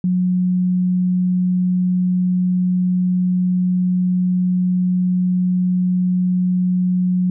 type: tone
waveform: sine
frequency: 181.6 Hz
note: F#3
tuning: 32 cents flat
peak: -14 dBFS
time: 0.04-7.3 s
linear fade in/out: 2 ms
effects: none